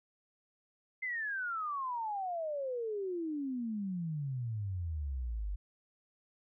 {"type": "exponential sweep", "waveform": "sine", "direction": "down", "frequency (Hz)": [2088, 47], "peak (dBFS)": -34, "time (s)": [1.02, 5.56], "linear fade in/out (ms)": 10, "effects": []}